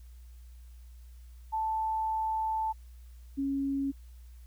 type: tone pair in turn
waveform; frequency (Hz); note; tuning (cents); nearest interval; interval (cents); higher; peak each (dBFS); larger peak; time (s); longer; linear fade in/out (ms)
sine; 880 / 275.3; A5 / C#4; 0 / -12; octave + minor sixth; 2012; first; -28; neither; 1.52-2.73 / 3.37-3.92; first; 20
effects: added 60 Hz sine -47 dBFS peak until 4.46 s + white hiss -67 dBFS RMS until 4.46 s